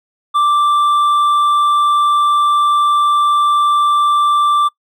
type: tone with hard clipping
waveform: triangle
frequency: 1174.7 Hz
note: D6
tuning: in tune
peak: -11 dBFS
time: 0.34-4.69 s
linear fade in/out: 20 ms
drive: 8 dB
effects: noise-tail reverb RT60 0.1 s tail -23 dB re dry